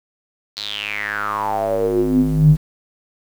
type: tone with band-pass filter sweep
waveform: square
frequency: 51.91 Hz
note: G#1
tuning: in tune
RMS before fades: -18 dBFS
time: 0.56-2.57 s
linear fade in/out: 20 ms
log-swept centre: 4400 to 130 Hz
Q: 8
effects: 7-bit